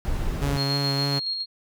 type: noise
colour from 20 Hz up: brown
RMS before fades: -26 dBFS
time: 0.05-0.57 s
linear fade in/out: 0 ms
type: tone with vibrato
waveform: sawtooth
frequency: 140 Hz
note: C#3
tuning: 18 cents sharp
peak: -20 dBFS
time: 0.41-1.2 s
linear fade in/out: 20 ms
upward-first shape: sine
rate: 3.4 Hz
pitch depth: 18 cents each way
type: tone with tremolo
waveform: sine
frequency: 4260 Hz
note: C8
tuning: 30 cents sharp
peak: -24 dBFS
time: 0.56-1.46 s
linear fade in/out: 50 ms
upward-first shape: square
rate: 7.1 Hz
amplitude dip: 35%
effects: none